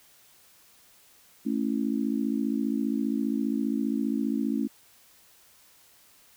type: chord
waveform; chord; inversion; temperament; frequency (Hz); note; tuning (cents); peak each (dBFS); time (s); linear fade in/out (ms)
sine; A major; none; just; 220 / 275 / 330; A3 / C#4 / E4; 0 / -14 / +2; -28 / -28 / -34; 1.45-4.68; 20
effects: white hiss -58 dBFS RMS until 6.36 s